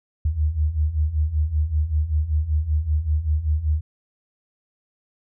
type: beating tone pair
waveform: sine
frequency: 73.42 / 78.62 Hz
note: D2 / D#2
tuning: 0 / +19 cents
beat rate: 5.2 Hz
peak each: -24 / -20 dBFS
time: 0.25-3.81 s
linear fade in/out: 5 ms
effects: none